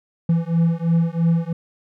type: beating tone pair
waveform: triangle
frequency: 165.4 / 168.4 Hz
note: E3 / E3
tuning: +6 / +37 cents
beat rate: 3 Hz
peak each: -17 dBFS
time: 0.29-1.53 s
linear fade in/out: 5 ms
effects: none